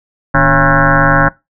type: tone with frequency modulation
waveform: sine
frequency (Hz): 816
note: G#5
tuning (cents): -31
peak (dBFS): -6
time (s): 0.34-1.29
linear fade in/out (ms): 10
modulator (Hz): 132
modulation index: 6.4
effects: noise-tail reverb RT60 0.2 s tail -20 dB re dry